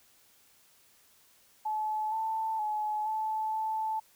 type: tone with pitch steps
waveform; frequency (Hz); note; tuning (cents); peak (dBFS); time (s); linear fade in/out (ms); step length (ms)
sine; 861 / 885 / 851 / 871 / 876; A5 / A5 / G#5 / A5 / A5; -38 / +10 / +42 / -18 / -8; -29; 1.65-4; 10; 470
effects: white hiss -63 dBFS RMS until 4.15 s

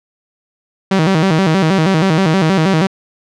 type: tone with vibrato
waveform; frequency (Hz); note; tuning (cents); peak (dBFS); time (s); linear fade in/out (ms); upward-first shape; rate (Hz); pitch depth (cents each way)
sawtooth; 174.61; F3; 0; -6; 0.91-2.87; 5; square; 6.3; 170
effects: low-pass 5000 Hz 12 dB/octave

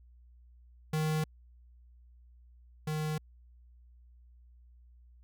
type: tone pair in turn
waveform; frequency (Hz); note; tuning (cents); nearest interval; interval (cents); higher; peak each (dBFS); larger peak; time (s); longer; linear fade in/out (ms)
square; 155.56 / 154.22; D#3 / D#3; 0 / -15; unison; 15; first; -29 / -32; first; 0.93-1.24 / 2.87-3.18; neither; 5
effects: added 60 Hz sine -55 dBFS peak until 5.23 s

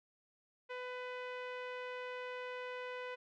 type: tone with low-pass filter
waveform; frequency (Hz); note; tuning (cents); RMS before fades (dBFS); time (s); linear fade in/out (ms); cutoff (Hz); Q
sawtooth; 500; B4; +21; -44; 0.69-3.16; 20; 2400; 1.7
effects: none

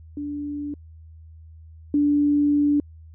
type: tone pair in turn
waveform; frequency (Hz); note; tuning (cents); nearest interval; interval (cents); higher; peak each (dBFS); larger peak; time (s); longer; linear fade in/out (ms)
sine; 290.9 / 290.9; D4 / D4; -16 / -16; unison; 0; neither; -27 / -16; second; 0.17-0.74 / 1.94-2.8; second; 2
effects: added 80 Hz sine -42 dBFS peak until 3.14 s

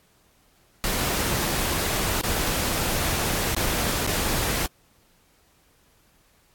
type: noise with dropouts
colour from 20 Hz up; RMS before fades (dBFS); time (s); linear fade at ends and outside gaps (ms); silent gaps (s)
pink; -25; 0.84-4.66; 0; 2.212-2.236 / 3.548-3.565 / 4.066-4.075
effects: pink hiss -61 dBFS RMS until 6.54 s + AAC 64 kbps

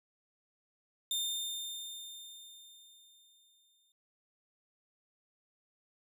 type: tone with exponential decay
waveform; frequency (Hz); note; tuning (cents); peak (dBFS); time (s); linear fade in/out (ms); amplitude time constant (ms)
sawtooth; 3618; A7; +48; -28; 1.11-3.92; 2; 610
effects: none

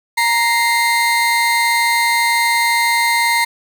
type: tone pair together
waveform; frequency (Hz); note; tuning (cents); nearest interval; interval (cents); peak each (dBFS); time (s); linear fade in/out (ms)
35% pulse; 932.3 / 2093; A#5 / C7; 0 / 0; octave + major second; 1400; -14; 0.17-3.45; 10
effects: none

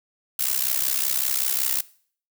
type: noise with amplitude modulation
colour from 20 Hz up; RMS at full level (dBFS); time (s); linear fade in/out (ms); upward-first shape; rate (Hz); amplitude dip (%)
blue; -20; 0.39-1.81; 5; sine; 65.3; 85
effects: noise-tail reverb RT60 0.5 s tail -20 dB re dry

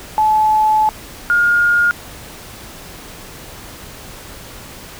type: tone pair in turn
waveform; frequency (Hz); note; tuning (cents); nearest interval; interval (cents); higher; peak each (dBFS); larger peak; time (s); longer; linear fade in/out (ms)
sine; 862 / 1421; A5 / F6; -36 / +30; major sixth; 866; second; -10; neither; 0.18-0.89 / 1.3-1.91; first; 0
effects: pink hiss -35 dBFS RMS until 4.99 s

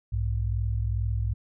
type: tone pair together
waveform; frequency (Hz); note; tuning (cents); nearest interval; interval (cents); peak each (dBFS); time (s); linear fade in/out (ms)
sine; 61.74 / 104.11; B1 / G#2; 0 / +5; major sixth; 905; -27; 0.12-1.34; 10
effects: none

